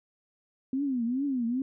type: tone with vibrato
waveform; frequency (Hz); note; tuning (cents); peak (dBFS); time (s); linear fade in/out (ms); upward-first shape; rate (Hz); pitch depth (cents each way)
sine; 256.2; C4; -36; -26; 0.73-1.62; 2; triangle; 2.4; 220
effects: none